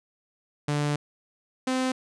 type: tone pair in turn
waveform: sawtooth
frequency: 146.83 / 258.2 Hz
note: D3 / C4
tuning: 0 / -23 cents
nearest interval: minor seventh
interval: 977 cents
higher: second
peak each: -20 dBFS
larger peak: neither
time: 0.68-0.96 / 1.67-1.92 s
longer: first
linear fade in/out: 5 ms
effects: resampled to 22050 Hz